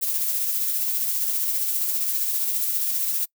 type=noise with tremolo; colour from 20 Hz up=violet; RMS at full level=-23 dBFS; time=0.01-3.26 s; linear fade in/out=20 ms; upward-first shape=sine; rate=15 Hz; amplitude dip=30%; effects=noise-tail reverb RT60 0.1 s tail -25 dB re dry